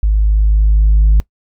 sine tone with level ramp, 52.2 Hz, G#1, 10 cents sharp, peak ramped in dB -8 to -3 dBFS, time 0.03-1.2 s, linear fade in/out 0 ms, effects noise-tail reverb RT60 0.1 s tail -22 dB re dry + tanh soft clip ceiling -4 dBFS

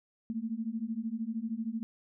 sine beating tone pair, 218.1 / 231.1 Hz, A3 / A#3, -15 / -15 cents, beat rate 13 Hz, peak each -36 / -35 dBFS, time 0.3-1.83 s, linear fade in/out 0 ms, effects none

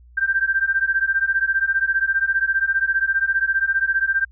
sine beating tone pair, 1568 / 1583 Hz, G6 / G6, 0 / +17 cents, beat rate 15 Hz, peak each -20 dBFS, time 0.17-4.25 s, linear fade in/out 10 ms, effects added 60 Hz sine -45 dBFS peak until 4.31 s

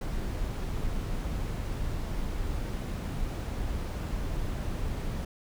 brown noise, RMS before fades -32 dBFS, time 0.01-5.25 s, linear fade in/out 5 ms, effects none

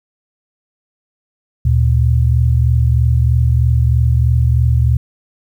sine tone pair together, 75.26 / 118.4 Hz, D2 / A#2, +43 / +27 cents, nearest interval minor sixth, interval 784 cents, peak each -12 dBFS, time 1.65-4.97 s, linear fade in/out 5 ms, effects 8-bit

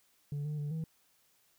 sine tone with pitch steps, 144.7 / 150.5 / 146.5 / 160.3 Hz, D3 / D3 / D3 / E3, -25 / +43 / -4 / -48 cents, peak -31 dBFS, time 0.32-0.84 s, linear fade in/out 2 ms, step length 130 ms, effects tanh soft clip ceiling -33 dBFS + white hiss -70 dBFS RMS until 1.58 s

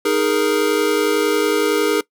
square chord, D# suspended fourth, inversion none, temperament equal, 311.1 / 415.3 / 466.2 Hz, D#4 / G#4 / A#4, 0 / 0 / 0 cents, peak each -22 / -19 / -20 dBFS, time 0.05-2.01 s, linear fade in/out 5 ms, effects noise-tail reverb RT60 0.1 s tail -21 dB re dry

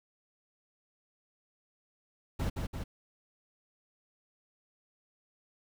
brown noise with echo, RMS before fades -32 dBFS, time 2.39-2.5 s, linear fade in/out 10 ms, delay 170 ms, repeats 2, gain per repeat -3 dB, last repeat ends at 2.84 s, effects none

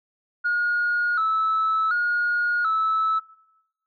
sine tone with vibrato, 1369 Hz, F6, 35 cents flat, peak -18 dBFS, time 0.44-3.2 s, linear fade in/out 20 ms, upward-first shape square, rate 0.68 Hz, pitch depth 82 cents each way, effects noise-tail reverb RT60 0.9 s tail -21 dB re dry + tanh soft clip ceiling -16 dBFS

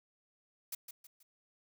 blue noise with echo, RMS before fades -40 dBFS, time 0.72-0.75 s, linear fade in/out 5 ms, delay 160 ms, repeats 3, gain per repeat -8 dB, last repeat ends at 1.23 s, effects none

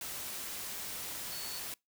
sine tone in noise, 4435 Hz, C#8, in tune, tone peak -44 dBFS, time 1.32-1.59 s, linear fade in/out 2 ms, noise white, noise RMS -41 dBFS, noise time 0.01-1.74 s, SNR -6 dB, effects noise-tail reverb RT60 0.2 s tail -25 dB re dry

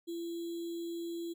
sine tone with sample-and-hold, 338.4 Hz, E4, 45 cents sharp, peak -36 dBFS, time 0.07-1.34 s, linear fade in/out 20 ms, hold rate 3675 Hz, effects none

